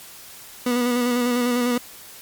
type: tone with vibrato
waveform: 30% pulse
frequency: 244.1 Hz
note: B3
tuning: 20 cents flat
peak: -16 dBFS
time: 0.66-1.78 s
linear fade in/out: 5 ms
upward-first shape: square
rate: 10 Hz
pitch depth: 24 cents each way
effects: white hiss -42 dBFS RMS until 2.21 s + MP3 96 kbps